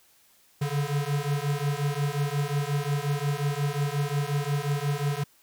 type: beating tone pair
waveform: square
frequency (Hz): 141.1 / 146.7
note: C#3 / D3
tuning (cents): +31 / -2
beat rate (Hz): 5.6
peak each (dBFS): -29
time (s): 0.61-5.24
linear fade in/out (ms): 10
effects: white hiss -61 dBFS RMS until 5.42 s